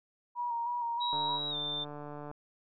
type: tone with vibrato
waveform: sine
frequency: 950 Hz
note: A#5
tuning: 33 cents sharp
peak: -31 dBFS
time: 0.35-1.4 s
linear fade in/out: 50 ms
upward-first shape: square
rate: 3.2 Hz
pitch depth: 26 cents each way
type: tone with pitch glide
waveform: sine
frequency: 3854 to 3575 Hz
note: B7 to A7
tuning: -43 to +27 cents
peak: -33 dBFS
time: 1-1.85 s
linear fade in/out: 20 ms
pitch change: -130 cents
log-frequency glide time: 1.5-1.56 s
type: click train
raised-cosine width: 1 ms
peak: -30 dBFS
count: 175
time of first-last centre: 1.13-2.314 s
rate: 147 Hz
effects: none